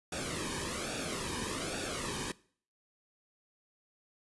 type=noise with flanger; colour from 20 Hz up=pink; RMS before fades=-37 dBFS; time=0.12-2.32 s; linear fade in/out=5 ms; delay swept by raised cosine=0.97 to 1.49 ms; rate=1.2 Hz; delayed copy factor=-0.75; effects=noise-tail reverb RT60 0.5 s tail -21 dB re dry + resampled to 24000 Hz